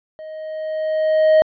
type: tone with level ramp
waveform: triangle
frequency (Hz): 626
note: D#5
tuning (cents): +10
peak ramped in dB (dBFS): -30 to -6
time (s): 0.19-1.42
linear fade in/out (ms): 0
effects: resampled to 11025 Hz